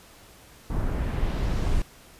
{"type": "noise with low-pass filter sweep", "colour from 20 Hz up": "brown", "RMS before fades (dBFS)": -25, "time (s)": [0.7, 1.82], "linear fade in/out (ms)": 2, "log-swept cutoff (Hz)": [1200, 11000], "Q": 0.89, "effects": ["pink hiss -51 dBFS RMS until 2.19 s", "resampled to 32000 Hz"]}